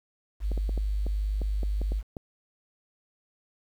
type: tone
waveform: sine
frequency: 50.8 Hz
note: G#1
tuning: 38 cents flat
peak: -25 dBFS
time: 0.4-2.03 s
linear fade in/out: 50 ms
type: clicks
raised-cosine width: 2 ms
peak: -23 dBFS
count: 10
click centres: 0.517 / 0.577 / 0.693 / 0.777 / 1.066 / 1.417 / 1.632 / 1.816 / 1.92 / 2.168 s
effects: 9-bit